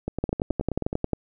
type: two click trains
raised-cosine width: 2 ms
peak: -14 / -10 dBFS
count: 9 / 11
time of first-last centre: 0.08-0.929 / 0.24-1.133 s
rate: 9.42 / 11.2 Hz
effects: none